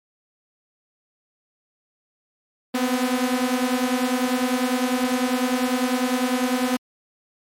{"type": "beating tone pair", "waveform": "sawtooth", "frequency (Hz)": [246.9, 256.9], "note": ["B3", "C4"], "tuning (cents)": [0, -32], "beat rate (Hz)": 10, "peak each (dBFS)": -19, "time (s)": [2.74, 6.77], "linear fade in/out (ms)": 10, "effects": ["MP3 64 kbps"]}